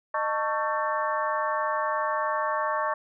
harmonic tone with a mistuned harmonic, 223 Hz, A3, 23 cents sharp, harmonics 3 / 4 / 5 / 6 / 7 / 8, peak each -30 / -31 / -28 / -38 / -37 / -35 dBFS, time 0.14-2.94 s, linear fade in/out 5 ms, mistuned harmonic 3, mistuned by -150 cents, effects none

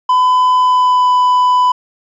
triangle tone with pitch glide, 1007 to 997.7 Hz, B5 to B5, +33 to +17 cents, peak -6 dBFS, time 0.09-1.72 s, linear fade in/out 5 ms, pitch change -16 cents, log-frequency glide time 0.57-1.1 s, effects resampled to 16000 Hz + 8-bit

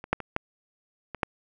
clicks, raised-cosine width 0.5 ms, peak -24 / -7 / -20 / -10 / -20 / -9 dBFS, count 6, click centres 0.041 / 0.13 / 0.203 / 0.364 / 1.147 / 1.232 s, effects none

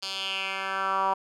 10% pulse tone with band-pass filter sweep, 192.8 Hz, G3, 28 cents flat, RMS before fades -29 dBFS, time 0.02-1.14 s, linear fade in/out 10 ms, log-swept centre 4400 to 930 Hz, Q 3.3, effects none

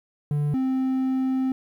triangle tone pair in turn, 146.83 / 261.6 Hz, D3 / C4, 0 / 0 cents, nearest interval minor seventh, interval 1000 cents, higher second, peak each -19 dBFS, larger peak neither, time 0.31-0.54 / 0.54-1.52 s, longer second, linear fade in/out 2 ms, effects 10-bit

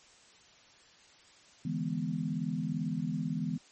sine chord, E dominant seventh, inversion third, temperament equal, 146.83 / 164.81 / 207.7 / 246.9 Hz, D3 / E3 / G#3 / B3, 0 / 0 / 0 / 0 cents, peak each -39 / -34 / -37 / -36 dBFS, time 1.65-3.58 s, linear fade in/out 5 ms, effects white hiss -59 dBFS RMS until 3.71 s + MP3 32 kbps

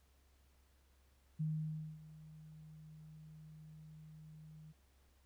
sine tone with ADSR envelope, 155.56 Hz, D#3, in tune, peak -34 dBFS, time 1.39-4.73 s, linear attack 17 ms, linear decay 580 ms, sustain -19 dB, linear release 22 ms, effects added 67 Hz sine -68 dBFS peak until 5.25 s + pink hiss -75 dBFS RMS until 5.25 s

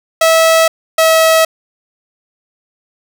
sawtooth tone pair in turn, 650 / 645.5 Hz, E5 / E5, -24 / -37 cents, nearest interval unison, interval 13 cents, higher first, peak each -3 dBFS, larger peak neither, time 0.21-0.68 / 0.98-1.45 s, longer neither, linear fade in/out 5 ms, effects none

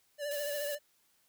square tone with vibrato, 581 Hz, D5, 19 cents flat, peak -35 dBFS, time 0.18-0.79 s, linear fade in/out 50 ms, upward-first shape triangle, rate 14 Hz, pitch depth 49 cents each way
blue noise, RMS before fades -43 dBFS, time 0.31-0.75 s, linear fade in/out 2 ms
effects white hiss -71 dBFS RMS until 1.28 s

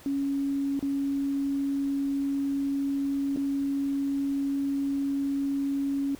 sine tone with dropouts, 277.8 Hz, C#4, 4 cents sharp, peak -25 dBFS, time 0.06-6.15 s, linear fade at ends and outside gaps 1 ms, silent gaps 0.793-0.826 / 3.362-3.372 s, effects pink hiss -51 dBFS RMS until 6.19 s

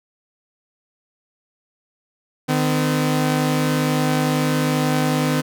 sawtooth tone pair together, 152.7 / 254.9 Hz, D#3 / C4, -32 / -45 cents, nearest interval major sixth, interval 887 cents, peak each -16 dBFS, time 2.48-5.42 s, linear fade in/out 20 ms, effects none

